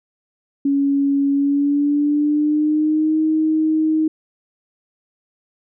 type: tone with pitch glide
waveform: sine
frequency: 279.5 to 313.7 Hz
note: C#4 to D#4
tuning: +14 to +14 cents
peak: -14 dBFS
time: 0.65-4.08 s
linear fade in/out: 5 ms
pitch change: +200 cents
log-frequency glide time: 1.32-3.19 s
effects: none